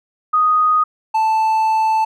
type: tone pair in turn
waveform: sine / triangle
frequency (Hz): 1244.5 / 880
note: D#6 / A5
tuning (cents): 0 / 0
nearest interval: tritone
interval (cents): 600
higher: first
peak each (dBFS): -11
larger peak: neither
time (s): 0.33-0.84 / 1.14-2.05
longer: second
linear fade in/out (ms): 10
effects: none